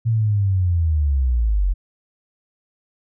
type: linear sweep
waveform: sine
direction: down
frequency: 116 to 43.17 Hz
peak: -15 dBFS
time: 0.05-1.74 s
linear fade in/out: 20 ms
effects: none